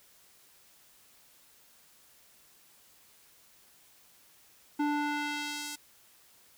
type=tone with band-pass filter sweep; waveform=square; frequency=294 Hz; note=D4; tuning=2 cents sharp; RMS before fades=-33 dBFS; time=4.79-5.76 s; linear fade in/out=10 ms; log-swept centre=590 to 8300 Hz; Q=0.74; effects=white hiss -61 dBFS RMS until 6.57 s